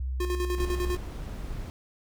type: tone with vibrato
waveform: sine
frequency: 63.9 Hz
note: C2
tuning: 40 cents flat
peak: -28 dBFS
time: 0-0.95 s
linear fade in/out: 5 ms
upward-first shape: sine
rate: 3.3 Hz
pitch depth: 24 cents each way
type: tone with tremolo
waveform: square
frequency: 357.4 Hz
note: F4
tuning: 40 cents sharp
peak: -28 dBFS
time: 0.2-0.97 s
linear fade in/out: 5 ms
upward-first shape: square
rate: 10 Hz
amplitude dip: 60%
type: noise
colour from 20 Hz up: brown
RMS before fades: -36 dBFS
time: 0.58-1.7 s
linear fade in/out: 0 ms
effects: none